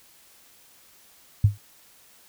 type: tone with exponential decay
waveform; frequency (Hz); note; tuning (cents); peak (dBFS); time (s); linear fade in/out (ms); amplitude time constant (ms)
sine; 102.5; G#2; -22; -10; 1.44-1.58; 5; 29
effects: white hiss -55 dBFS RMS until 2.28 s